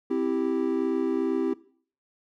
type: chord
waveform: triangle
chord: C major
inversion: none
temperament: equal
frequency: 261.6 / 329.6 / 392 Hz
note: C4 / E4 / G4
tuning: 0 / 0 / 0 cents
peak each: -26 dBFS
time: 0.1-1.54 s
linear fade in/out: 10 ms
effects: noise-tail reverb RT60 0.5 s tail -19 dB re dry